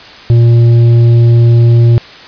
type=tone with tanh clipping; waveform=sine; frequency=117.6 Hz; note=A#2; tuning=16 cents sharp; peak=-4 dBFS; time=0.3-1.98 s; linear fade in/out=0 ms; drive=7 dB; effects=white hiss -32 dBFS RMS until 2.27 s + resampled to 11025 Hz